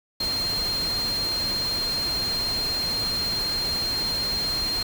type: tone in noise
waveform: sine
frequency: 4196 Hz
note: C8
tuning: 4 cents sharp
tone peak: -24 dBFS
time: 0.2-4.83 s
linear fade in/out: 5 ms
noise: pink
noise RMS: -33 dBFS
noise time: 0.2-4.83 s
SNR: +6 dB
effects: none